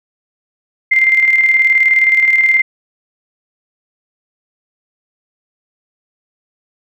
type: tone with tremolo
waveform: sine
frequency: 2093 Hz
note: C7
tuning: in tune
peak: -6 dBFS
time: 0.91-2.62 s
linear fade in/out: 10 ms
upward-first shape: square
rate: 19 Hz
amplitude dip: 45%
effects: none